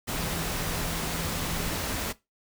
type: tone in noise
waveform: sine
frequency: 164.9 Hz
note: E3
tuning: 1 cent sharp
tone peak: -38 dBFS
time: 0.16-1.78 s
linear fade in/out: 20 ms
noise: pink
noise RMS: -31 dBFS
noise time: 0.07-2.13 s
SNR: -10 dB
effects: noise-tail reverb RT60 0.2 s tail -18 dB re dry